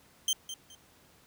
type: tone with echo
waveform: 25% pulse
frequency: 3136 Hz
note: G7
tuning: in tune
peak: -22 dBFS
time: 0.28-0.33 s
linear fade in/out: 2 ms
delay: 210 ms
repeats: 2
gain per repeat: -12 dB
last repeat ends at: 0.75 s
effects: pink hiss -61 dBFS RMS until 1.26 s + high-pass 60 Hz 12 dB/octave